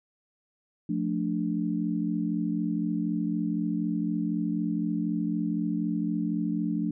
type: chord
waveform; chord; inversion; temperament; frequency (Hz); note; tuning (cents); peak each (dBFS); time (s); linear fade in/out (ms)
sine; D minor; first; just; 176.2 / 220.2 / 293.7; F3 / A3 / D4; +16 / +2 / 0; -30; 0.89-6.91; 5
effects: none